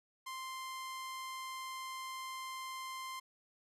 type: tone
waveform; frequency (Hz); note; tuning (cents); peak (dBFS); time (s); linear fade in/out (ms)
sawtooth; 1046.5; C6; 0; -38; 0.26-3.2; 10
effects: resampled to 32000 Hz + 12-bit